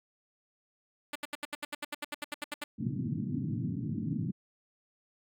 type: tone bursts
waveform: 5% pulse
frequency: 293.7 Hz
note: D4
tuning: in tune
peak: -23 dBFS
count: 16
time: 1.13-2.64 s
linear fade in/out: 5 ms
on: 25 ms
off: 74 ms
type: band-pass noise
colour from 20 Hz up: pink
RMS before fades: -34 dBFS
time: 2.78-4.32 s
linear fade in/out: 20 ms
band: 110 to 290 Hz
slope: 48 dB/octave
effects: none

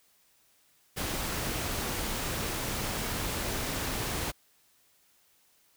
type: noise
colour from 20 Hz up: pink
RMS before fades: -33 dBFS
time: 0.96-4.32 s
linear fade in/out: 20 ms
effects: white hiss -66 dBFS RMS until 5.76 s

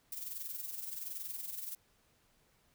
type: noise with amplitude modulation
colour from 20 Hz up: violet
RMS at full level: -40 dBFS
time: 0.12-1.75 s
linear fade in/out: 2 ms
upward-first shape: sine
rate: 21.3 Hz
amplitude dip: 60%
effects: pink hiss -71 dBFS RMS until 2.74 s

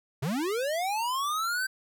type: linear sweep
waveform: square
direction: up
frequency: 118.5 to 1568 Hz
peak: -28 dBFS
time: 0.22-1.67 s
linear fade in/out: 10 ms
effects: none

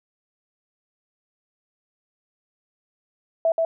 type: tone with echo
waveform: sine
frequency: 657 Hz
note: E5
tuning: 6 cents flat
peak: -16 dBFS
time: 3.45-3.52 s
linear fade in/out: 2 ms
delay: 130 ms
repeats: 1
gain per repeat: -2 dB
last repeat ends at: 3.65 s
effects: none

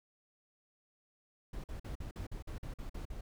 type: noise bursts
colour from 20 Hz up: brown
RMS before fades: -42 dBFS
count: 11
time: 1.53-3.21 s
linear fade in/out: 5 ms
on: 110 ms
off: 47 ms
effects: none

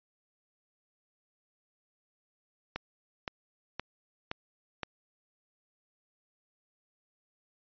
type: click train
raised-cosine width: 0.3 ms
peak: -18 dBFS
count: 5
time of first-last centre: 2.76-4.833 s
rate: 1.93 Hz
effects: resampled to 11025 Hz

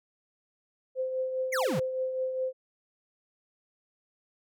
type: tone with tremolo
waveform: sine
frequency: 518 Hz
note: C5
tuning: 17 cents flat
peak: -26 dBFS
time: 0.95-2.53 s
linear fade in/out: 50 ms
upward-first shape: triangle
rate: 4.9 Hz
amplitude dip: 50%
type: exponential sweep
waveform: square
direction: down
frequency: 2349 to 115.1 Hz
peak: -29 dBFS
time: 1.52-1.8 s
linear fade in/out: 10 ms
effects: none

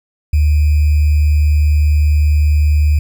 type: tone with sample-and-hold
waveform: sine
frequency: 75 Hz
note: D2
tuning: 37 cents sharp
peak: -8 dBFS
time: 0.33-2.99 s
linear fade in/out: 5 ms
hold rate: 2450 Hz
effects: none

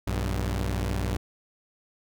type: tone pair together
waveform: sawtooth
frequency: 59.89 / 96.7 Hz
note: A#1 / G2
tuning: +47 / -23 cents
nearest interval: minor sixth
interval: 830 cents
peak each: -24 / -26 dBFS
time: 0.07-1.17 s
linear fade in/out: 5 ms
effects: none

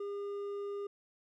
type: tone with hard clipping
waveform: sine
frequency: 404.1 Hz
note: G#4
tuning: 47 cents flat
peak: -38 dBFS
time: 0-0.87 s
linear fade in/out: 5 ms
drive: 5 dB
effects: none

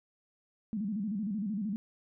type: tone with vibrato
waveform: sine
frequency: 206.5 Hz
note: G#3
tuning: 10 cents flat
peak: -31 dBFS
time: 0.73-1.76 s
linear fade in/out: 0 ms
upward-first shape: square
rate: 13 Hz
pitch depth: 120 cents each way
effects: none

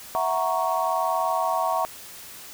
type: chord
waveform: sine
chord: F# dominant seventh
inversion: third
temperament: equal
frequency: 659.3 / 740 / 932.3 / 1108.7 Hz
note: E5 / F#5 / A#5 / C#6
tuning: 0 / 0 / 0 / 0 cents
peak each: -27 dBFS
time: 0.15-1.85 s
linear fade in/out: 0 ms
effects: white hiss -42 dBFS RMS until 2.53 s

